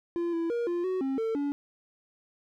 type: tone with pitch steps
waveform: triangle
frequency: 342.7 / 333.2 / 472.8 / 347.8 / 372.5 / 268.4 / 448.4 / 285.6 Hz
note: F4 / E4 / A#4 / F4 / F#4 / C4 / A4 / D4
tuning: -33 / +19 / +24 / -7 / +12 / +44 / +33 / -48 cents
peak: -25 dBFS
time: 0.16-1.52 s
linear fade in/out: 0 ms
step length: 170 ms
effects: none